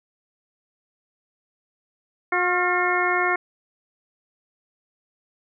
harmonic tone with a mistuned harmonic, 359.4 Hz, F4, 50 cents sharp, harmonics 1 / 2 / 3 / 4 / 5 / 6, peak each -26 / -26 / -26 / -26 / -26 / -26 dBFS, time 2.32-3.36 s, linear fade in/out 5 ms, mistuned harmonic 4, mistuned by -48 cents, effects none

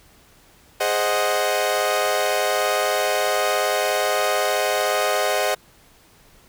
sawtooth chord, Ab dominant seventh, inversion none, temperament equal, 415.3 / 523.3 / 622.3 / 740 Hz, Ab4 / C5 / Eb5 / Gb5, 0 / 0 / 0 / 0 cents, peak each -23 / -21 / -19 / -21 dBFS, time 0.8-5.55 s, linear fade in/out 10 ms, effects pink hiss -53 dBFS RMS until 6.48 s

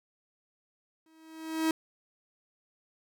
45% pulse tone with exponential growth, 319.9 Hz, D#4, 48 cents sharp, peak -23 dBFS, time 1.06-1.71 s, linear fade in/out 2 ms, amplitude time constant 140 ms, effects none

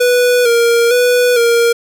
square tone with vibrato, 480 Hz, B4, 49 cents flat, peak -9 dBFS, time 0-1.73 s, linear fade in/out 10 ms, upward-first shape square, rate 1.1 Hz, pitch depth 42 cents each way, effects none

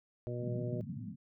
harmonic tone, 121.6 Hz, B2, 26 cents flat, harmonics 1 / 2 / 3 / 4 / 5, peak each -38 / -46 / -42 / -46 / -44 dBFS, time 0.27-0.81 s, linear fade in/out 0 ms
pink band-pass noise, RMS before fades -42 dBFS, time 0.39-1.16 s, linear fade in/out 50 ms, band 100 to 260 Hz, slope 96 dB/octave
effects none

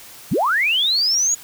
sine linear sweep, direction up, 92.5 to 6850 Hz, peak -15 dBFS, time 0.31-1.35 s, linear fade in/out 10 ms, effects white hiss -41 dBFS RMS until 1.43 s

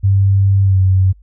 sine tone with pitch glide, 98 to 94.33 Hz, G2 to F#2, 0 to +34 cents, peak -8 dBFS, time 0.03-1.13 s, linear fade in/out 20 ms, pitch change -66 cents, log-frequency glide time 0.63-0.79 s, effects added 50 Hz sine -41 dBFS peak until 1.22 s

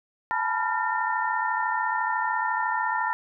sine tone cluster, 854 / 888 / 980 / 1388 / 1809 Hz, G#5 / A5 / B5 / F6 / A6, +48 / +16 / -14 / -11 / +48 cents, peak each -34 / -29 / -28 / -31 / -30 dBFS, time 0.31-3.13 s, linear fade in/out 0 ms, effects none

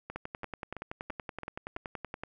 two click trains, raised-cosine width 0.5 ms, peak -24 / -22 dBFS, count 6 / 23, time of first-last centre 0.1-1.767 / 0.16-2.235 s, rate 3 / 10.6 Hz, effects none

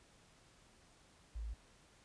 sine tone, 55 Hz, A1, in tune, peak -40 dBFS, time 1.35-1.54 s, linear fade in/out 10 ms, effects pink hiss -66 dBFS RMS until 2.04 s + resampled to 22050 Hz

